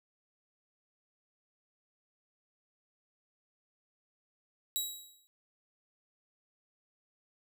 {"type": "tone with exponential decay", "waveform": "15% pulse", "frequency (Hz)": 3867, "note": "B7", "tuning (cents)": -37, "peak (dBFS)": -22, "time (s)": [4.76, 5.27], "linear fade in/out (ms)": 0, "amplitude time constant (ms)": 110, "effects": []}